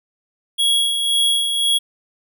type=tone with tremolo; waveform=square; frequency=3322 Hz; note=G#7; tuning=in tune; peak=-14 dBFS; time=0.58-1.79 s; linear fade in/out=20 ms; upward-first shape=sine; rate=1.9 Hz; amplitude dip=45%; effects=none